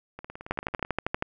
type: two click trains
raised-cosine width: 0.5 ms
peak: -24 / -11 dBFS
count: 13 / 10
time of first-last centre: 0.19-0.849 / 0.51-1.224 s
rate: 18.2 / 12.6 Hz
effects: none